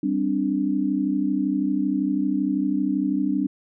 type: chord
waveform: sine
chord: G suspended fourth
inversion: none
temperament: just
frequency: 196 / 261.3 / 294 Hz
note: G3 / C4 / D4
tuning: 0 / -2 / +2 cents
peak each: -26 / -25 / -23 dBFS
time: 0.03-3.47 s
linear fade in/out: 5 ms
effects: none